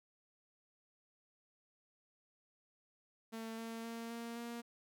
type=tone with pitch steps; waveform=sawtooth; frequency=224.9 / 227.5 / 230.2 / 232.8 / 235.5 Hz; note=A3 / A#3 / A#3 / A#3 / A#3; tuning=+38 / -42 / -22 / -2 / +18 cents; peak=-39 dBFS; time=3.32-4.62 s; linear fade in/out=20 ms; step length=260 ms; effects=none